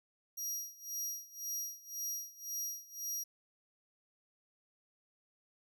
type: tone with tremolo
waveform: 25% pulse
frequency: 5720 Hz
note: F8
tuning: 41 cents sharp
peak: -31 dBFS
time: 0.37-3.24 s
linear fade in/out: 10 ms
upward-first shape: sine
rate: 1.9 Hz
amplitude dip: 90%
effects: none